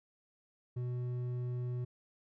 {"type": "tone with hard clipping", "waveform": "sine", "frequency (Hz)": 123.47, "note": "B2", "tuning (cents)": 0, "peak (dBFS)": -36, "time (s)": [0.76, 1.85], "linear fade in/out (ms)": 10, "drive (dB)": 6, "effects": []}